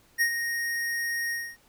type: tone with ADSR envelope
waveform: square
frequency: 1864.7 Hz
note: A#6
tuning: in tune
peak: -20 dBFS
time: 0.18-1.57 s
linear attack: 34 ms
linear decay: 80 ms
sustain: -8 dB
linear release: 260 ms
effects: pink hiss -61 dBFS RMS until 1.68 s